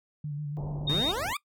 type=tone with vibrato; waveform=sine; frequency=147.3 Hz; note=D3; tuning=6 cents sharp; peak=-31 dBFS; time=0.24-1.02 s; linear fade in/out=5 ms; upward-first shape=square; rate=7.1 Hz; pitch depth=31 cents each way
type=low-pass noise; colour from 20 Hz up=pink; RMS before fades=-40 dBFS; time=0.57-1.33 s; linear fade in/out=0 ms; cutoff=910 Hz; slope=48 dB/octave
type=tone; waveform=sine; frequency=3700 Hz; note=A#7; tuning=14 cents flat; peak=-25 dBFS; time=0.87-1.12 s; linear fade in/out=10 ms
type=exponential sweep; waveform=20% pulse; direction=up; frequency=130.81 to 1244.5 Hz; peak=-25 dBFS; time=0.89-1.37 s; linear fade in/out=5 ms
effects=noise-tail reverb RT60 0.1 s tail -21 dB re dry